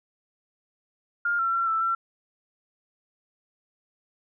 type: tone with pitch steps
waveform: sine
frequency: 1408 / 1351 / 1361 / 1325 / 1351 Hz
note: F6 / E6 / F6 / E6 / E6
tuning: +14 / +42 / -45 / +9 / +42 cents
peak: -22 dBFS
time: 1.25-1.95 s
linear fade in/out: 5 ms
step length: 140 ms
effects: none